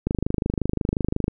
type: click train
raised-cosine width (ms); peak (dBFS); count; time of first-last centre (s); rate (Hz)
3; -9; 32; 0.07-1.281; 25.6
effects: none